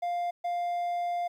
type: tone bursts at uneven times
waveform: triangle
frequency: 700 Hz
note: F5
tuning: 4 cents sharp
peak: -26 dBFS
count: 2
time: 0.02-0.31 / 0.44-1.28 s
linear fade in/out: 10 ms
effects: 11-bit